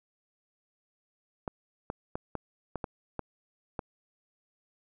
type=clicks; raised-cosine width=1 ms; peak=-19 dBFS; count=8; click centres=1.478 / 1.901 / 2.155 / 2.353 / 2.757 / 2.842 / 3.193 / 3.792 s; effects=none